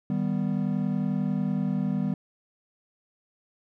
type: chord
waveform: triangle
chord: Eb augmented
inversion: none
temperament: equal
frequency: 155.56 / 196 / 246.9 Hz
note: Eb3 / G3 / B3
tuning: 0 / 0 / 0 cents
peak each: -28 / -25 / -28 dBFS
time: 0.1-2.14 s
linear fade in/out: 2 ms
effects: none